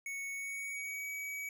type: tone with pitch glide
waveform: square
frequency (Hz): 2217 to 2271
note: C#7 to C#7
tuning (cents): 0 to +41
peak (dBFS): -39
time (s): 0.06-1.49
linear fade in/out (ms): 2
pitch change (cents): +41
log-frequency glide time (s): 0.32-1.09
effects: none